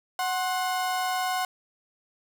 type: tone pair together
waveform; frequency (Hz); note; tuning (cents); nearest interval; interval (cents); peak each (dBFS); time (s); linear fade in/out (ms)
35% pulse; 740 / 1061.1; F#5 / C6; 0 / +24; tritone; 624; -25 / -30; 0.19-1.45; 2
effects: none